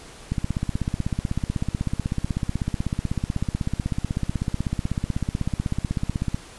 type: click train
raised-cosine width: 5 ms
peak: -11 dBFS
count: 98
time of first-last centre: 0.32-6.345 s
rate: 16.1 Hz
effects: pink hiss -44 dBFS RMS until 6.58 s + resampled to 24000 Hz